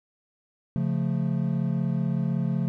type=chord; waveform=triangle; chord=Db augmented; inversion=none; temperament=equal; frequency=138.59 / 174.61 / 220 Hz; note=Db3 / F3 / A3; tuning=0 / 0 / 0 cents; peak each=-25 / -25 / -28 dBFS; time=0.76-2.68 s; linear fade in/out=0 ms; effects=none